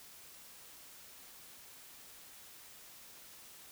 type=silence; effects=white hiss -55 dBFS RMS until 3.71 s